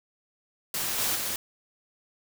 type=noise with level steps; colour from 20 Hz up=white; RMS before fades=-30 / -27 / -31 dBFS; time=0.74-1.36 s; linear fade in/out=2 ms; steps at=0.98 / 1.15 s; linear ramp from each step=10 ms; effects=none